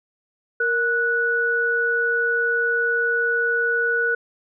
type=tone pair together; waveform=sine; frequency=466.2 / 1474.1 Hz; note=A#4 / F#6; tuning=0 / -7 cents; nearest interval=octave + minor sixth; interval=1993 cents; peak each=-24 / -19 dBFS; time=0.6-4.15 s; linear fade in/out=5 ms; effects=none